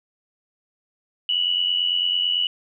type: tone pair together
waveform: sine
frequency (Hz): 2871 / 2960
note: F7 / F#7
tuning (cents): +47 / 0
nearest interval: minor second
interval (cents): 53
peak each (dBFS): -25 / -20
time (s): 1.29-2.47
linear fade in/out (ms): 2
effects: none